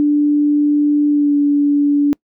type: tone with pitch glide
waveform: sine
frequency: 293.7 to 288.5 Hz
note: D4 to D4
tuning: 0 to -31 cents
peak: -10 dBFS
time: 0-2.13 s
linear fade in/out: 0 ms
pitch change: -31 cents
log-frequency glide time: 1.09-1.35 s
effects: noise-tail reverb RT60 0.1 s tail -26 dB re dry